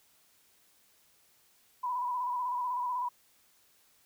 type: tone with vibrato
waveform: sine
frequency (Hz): 987.8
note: B5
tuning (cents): 0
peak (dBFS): -30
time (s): 1.83-3.09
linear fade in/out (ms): 10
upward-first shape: square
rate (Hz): 16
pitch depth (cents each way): 36
effects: white hiss -66 dBFS RMS until 4.05 s